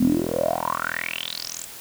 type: tone with band-pass filter sweep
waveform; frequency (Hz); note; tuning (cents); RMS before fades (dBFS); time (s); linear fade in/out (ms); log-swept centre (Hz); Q
10% pulse; 41.46; E1; +11; -25; 0-1.65; 10; 230 to 8000; 9.2
effects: white hiss -40 dBFS RMS until 1.8 s